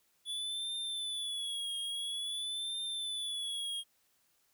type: tone with vibrato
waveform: square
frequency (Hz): 3427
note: A7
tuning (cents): -46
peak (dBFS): -36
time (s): 0.25-3.84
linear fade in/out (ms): 50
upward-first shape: triangle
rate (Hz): 0.49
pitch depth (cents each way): 92
effects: white hiss -73 dBFS RMS until 4.53 s